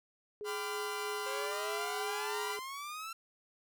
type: tone with tremolo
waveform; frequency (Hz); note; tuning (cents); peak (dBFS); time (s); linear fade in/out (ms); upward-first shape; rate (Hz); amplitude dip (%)
sine; 418.3; G#4; +12; -38; 0.41-2.59; 0; sine; 3.2; 35
type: chord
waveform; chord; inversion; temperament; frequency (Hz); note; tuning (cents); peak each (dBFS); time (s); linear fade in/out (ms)
sawtooth; G dominant seventh; none; equal with one note detuned; 784 / 1008.5 / 1174.7 / 1396.9; G5 / B5 / D6 / F6; 0 / +36 / 0 / 0; -42 / -37 / -42 / -39; 0.44-2.6; 50
type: exponential sweep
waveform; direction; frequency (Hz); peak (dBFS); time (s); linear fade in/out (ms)
sawtooth; up; 523.3 to 1356; -37; 1.26-3.13; 5
effects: none